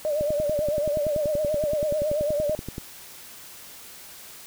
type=tone with vibrato; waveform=sine; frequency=598 Hz; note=D5; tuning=31 cents sharp; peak=-22 dBFS; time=0.05-2.55 s; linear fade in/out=0 ms; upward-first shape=triangle; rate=9 Hz; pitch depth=88 cents each way
type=click train; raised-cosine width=3 ms; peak=-19 dBFS; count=28; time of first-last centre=0.21-2.781 s; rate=10.5 Hz
effects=white hiss -44 dBFS RMS until 4.46 s